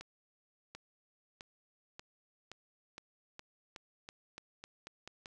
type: accelerating click train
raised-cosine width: 0.2 ms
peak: -29 dBFS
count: 14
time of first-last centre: 0.01-5.258 s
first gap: 740 ms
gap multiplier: 0.89
effects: none